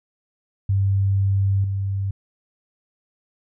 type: tone with level steps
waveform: sine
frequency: 98 Hz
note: G2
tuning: in tune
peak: -16 / -21 dBFS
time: 0.69-2.11 s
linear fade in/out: 5 ms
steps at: 1.64 s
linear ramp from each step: 2 ms
effects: none